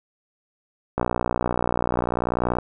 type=click train; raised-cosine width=1 ms; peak=-8 dBFS; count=98; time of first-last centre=0.98-2.586 s; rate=60.4 Hz; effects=none